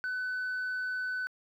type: tone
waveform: sine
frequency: 1504 Hz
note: F#6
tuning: 28 cents sharp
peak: -29 dBFS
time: 0.04-1.27 s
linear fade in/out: 0 ms
effects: tanh soft clip ceiling -30 dBFS + 11-bit